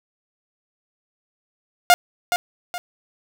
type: tone with echo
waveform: sawtooth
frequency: 709 Hz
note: F5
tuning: 26 cents sharp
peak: -5 dBFS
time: 1.9-1.94 s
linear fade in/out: 0 ms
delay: 420 ms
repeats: 2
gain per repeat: -9 dB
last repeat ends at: 2.78 s
effects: none